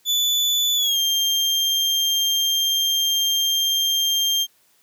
35% pulse tone with pitch glide, 3478 to 3189 Hz, A7 to G7, -21 to +29 cents, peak -16 dBFS, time 0.05-4.47 s, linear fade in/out 50 ms, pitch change -150 cents, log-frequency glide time 0.76-0.98 s, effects white hiss -60 dBFS RMS until 4.82 s + high-pass 100 Hz 12 dB/octave

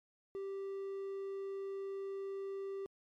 triangle tone, 391.4 Hz, G4, 3 cents flat, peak -37 dBFS, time 0.35-2.86 s, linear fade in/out 0 ms, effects MP3 64 kbps

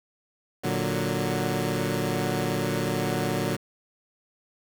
15% pulse chord, Bb augmented, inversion none, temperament equal with one note detuned, 116.54 / 147.77 / 185 Hz, Bb2 / D3 / F#3, 0 / +11 / 0 cents, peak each -23 dBFS, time 0.63-3.57 s, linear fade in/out 20 ms, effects 7-bit

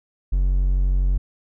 triangle tone, 46.1 Hz, F#1, 6 cents flat, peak -14 dBFS, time 0.32-1.18 s, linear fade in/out 10 ms, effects none

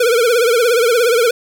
square tone with vibrato, 472.3 Hz, A#4, 23 cents sharp, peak -11 dBFS, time 0-1.31 s, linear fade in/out 5 ms, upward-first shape triangle, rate 17 Hz, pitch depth 130 cents each way, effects none

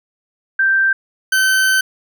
sine / 40% pulse tone pair in turn, 1568 / 1535.7 Hz, G6 / G6, 0 / -36 cents, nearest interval unison, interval 36 cents, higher first, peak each -11 dBFS, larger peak neither, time 0.59-0.93 / 1.32-1.81 s, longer second, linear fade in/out 5 ms, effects none

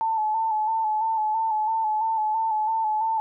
sine tone with vibrato, 876 Hz, A5, 8 cents flat, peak -21 dBFS, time 0.01-3.2 s, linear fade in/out 0 ms, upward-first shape square, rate 3 Hz, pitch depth 35 cents each way, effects none

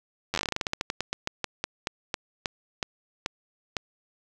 slowing click train, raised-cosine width 0.2 ms, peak -10 dBFS, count 27, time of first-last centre 0.34-3.768 s, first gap 10 ms, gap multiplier 1.17, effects none

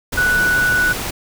sine tone in noise, 1480 Hz, F#6, in tune, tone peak -13 dBFS, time 0.17-0.93 s, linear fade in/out 10 ms, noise pink, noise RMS -24 dBFS, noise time 0.12-1.11 s, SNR +8 dB, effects none

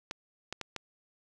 clicks, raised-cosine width 0.2 ms, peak -19 dBFS, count 4, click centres 0.111 / 0.526 / 0.613 / 0.763 s, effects none

